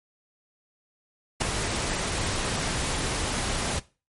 pink noise with ADSR envelope, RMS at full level -21 dBFS, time 1.4-3.8 s, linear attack 18 ms, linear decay 4 ms, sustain -7 dB, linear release 19 ms, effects noise-tail reverb RT60 0.3 s tail -18 dB re dry + MP3 48 kbps

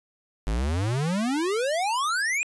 square exponential sweep, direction up, 49 to 2533 Hz, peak -24 dBFS, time 0.47-2.43 s, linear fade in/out 0 ms, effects resampled to 24000 Hz

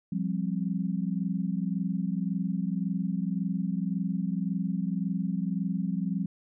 sine chord, F suspended second, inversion none, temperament just, 174.61 / 196.44 / 261.9 Hz, F3 / G3 / C4, 0 / +4 / +2 cents, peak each -30 / -30 / -36 dBFS, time 0.12-6.26 s, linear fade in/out 5 ms, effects none

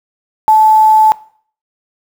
sine tone with quantisation, 869 Hz, A5, 22 cents flat, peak -4 dBFS, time 0.48-1.12 s, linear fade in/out 0 ms, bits 5, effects noise-tail reverb RT60 0.5 s tail -19 dB re dry

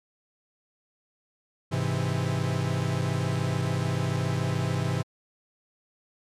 45% pulse chord, Ab augmented, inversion none, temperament equal, 103.83 / 130.81 / 164.81 Hz, Ab2 / C3 / E3, 0 / 0 / 0 cents, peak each -30 / -28 / -30 dBFS, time 1.71-5.03 s, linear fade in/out 20 ms, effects low-pass 9000 Hz 12 dB/octave + MP3 96 kbps

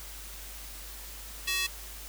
square tone with high-pass filter, 375.2 Hz, F#4, 24 cents sharp, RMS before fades -30 dBFS, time 1.47-1.67 s, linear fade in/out 10 ms, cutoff 2700 Hz, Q 1.6, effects added 50 Hz sine -45 dBFS peak until 2.08 s + white hiss -45 dBFS RMS until 2.08 s

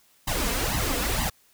pink noise with flanger, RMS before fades -26 dBFS, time 0.27-1.3 s, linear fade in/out 10 ms, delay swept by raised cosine 1 to 4.3 ms, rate 2.1 Hz, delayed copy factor +1, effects white hiss -61 dBFS RMS until 1.53 s

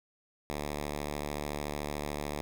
5% pulse tone, 73.6 Hz, D2, 4 cents sharp, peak -23 dBFS, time 0.5-2.41 s, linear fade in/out 0 ms, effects none

